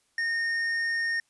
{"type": "tone with hard clipping", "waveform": "sine", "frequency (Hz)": 1839, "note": "A#6", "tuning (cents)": -24, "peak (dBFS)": -27, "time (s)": [0.18, 1.2], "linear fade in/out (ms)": 2, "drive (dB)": 6, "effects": ["white hiss -70 dBFS RMS until 1.29 s", "resampled to 24000 Hz"]}